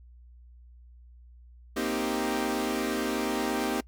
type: chord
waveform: sawtooth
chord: C minor seventh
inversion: third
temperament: equal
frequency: 233.1 / 261.6 / 311.1 / 392 Hz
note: Bb3 / C4 / Eb4 / G4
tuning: 0 / 0 / 0 / 0 cents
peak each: -29 dBFS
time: 1.76-3.81 s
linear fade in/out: 10 ms
effects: noise-tail reverb RT60 0.1 s tail -24 dB re dry + added 60 Hz sine -49 dBFS peak until 3.87 s